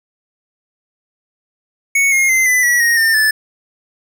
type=tone with pitch steps; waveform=square; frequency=2217 / 2143 / 2071 / 2002 / 1934.5 / 1869.7 / 1807 / 1746.5 Hz; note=C#7 / C7 / C7 / B6 / B6 / A#6 / A6 / A6; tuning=0 / +41 / -18 / +23 / -36 / +5 / +46 / -13 cents; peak=-11 dBFS; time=1.95-3.31 s; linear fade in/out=5 ms; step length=170 ms; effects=none